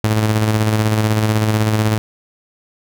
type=tone with tremolo; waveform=sawtooth; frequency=108.2 Hz; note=A2; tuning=29 cents flat; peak=-8 dBFS; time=0.04-1.98 s; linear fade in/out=0 ms; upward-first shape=square; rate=16 Hz; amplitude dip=35%; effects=none